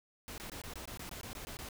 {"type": "noise bursts", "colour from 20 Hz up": "pink", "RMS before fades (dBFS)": -45, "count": 12, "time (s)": [0.28, 1.688], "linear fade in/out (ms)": 0, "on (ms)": 99, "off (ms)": 20, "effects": []}